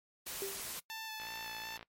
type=noise; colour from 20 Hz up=white; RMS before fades=-42 dBFS; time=0.26-0.8 s; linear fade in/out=10 ms
type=tone with exponential decay; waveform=sine; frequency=392 Hz; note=G4; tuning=in tune; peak=-34 dBFS; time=0.42-0.69 s; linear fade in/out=1 ms; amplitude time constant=57 ms
type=tone with vibrato; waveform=10% pulse; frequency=880 Hz; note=A5; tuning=in tune; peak=-33 dBFS; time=0.9-1.77 s; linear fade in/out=0 ms; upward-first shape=square; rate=2.7 Hz; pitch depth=14 cents each way
type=click train; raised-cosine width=0.3 ms; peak=-32 dBFS; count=37; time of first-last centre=1.2-1.828 s; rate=57.3 Hz
effects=noise-tail reverb RT60 0.1 s tail -21 dB re dry + MP3 64 kbps